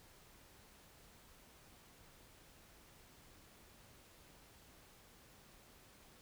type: silence
effects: pink hiss -63 dBFS RMS until 6.21 s